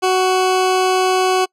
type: tone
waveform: 20% pulse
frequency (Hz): 372.1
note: F#4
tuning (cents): +10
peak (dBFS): -8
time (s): 0.02-1.46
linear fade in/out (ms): 20
effects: noise-tail reverb RT60 0.1 s tail -26 dB re dry + low-pass 9000 Hz 12 dB/octave

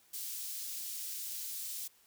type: high-pass noise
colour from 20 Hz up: white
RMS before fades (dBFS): -41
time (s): 0.13-1.88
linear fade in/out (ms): 10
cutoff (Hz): 4400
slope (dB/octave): 12
effects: white hiss -66 dBFS RMS until 2.06 s

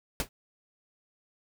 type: noise with exponential decay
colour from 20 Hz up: pink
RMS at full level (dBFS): -25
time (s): 0.2-0.29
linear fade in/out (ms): 1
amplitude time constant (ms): 18
effects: none

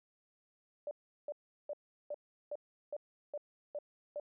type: tone bursts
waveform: sine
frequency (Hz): 587.3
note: D5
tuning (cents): 0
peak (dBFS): -37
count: 9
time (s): 0.87-4.199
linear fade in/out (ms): 2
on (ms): 41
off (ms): 370
effects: none

